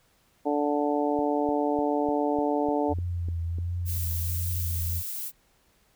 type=harmonic tone; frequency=146.4 Hz; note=D3; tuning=5 cents flat; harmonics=2 / 3 / 4 / 5 / 6; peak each=-27 / -29 / -30 / -31 / -32 dBFS; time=0.45-2.94 s; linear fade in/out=20 ms
type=click train; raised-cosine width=3 ms; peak=-27 dBFS; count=9; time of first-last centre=1.19-3.585 s; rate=3.34 Hz
type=tone with vibrato; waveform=sine; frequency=85.8 Hz; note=F2; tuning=30 cents flat; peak=-27 dBFS; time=2.88-5.03 s; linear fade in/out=50 ms; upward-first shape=triangle; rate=1.4 Hz; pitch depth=50 cents each way
type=noise; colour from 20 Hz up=violet; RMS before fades=-34 dBFS; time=3.85-5.32 s; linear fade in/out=50 ms
effects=pink hiss -65 dBFS RMS until 5.95 s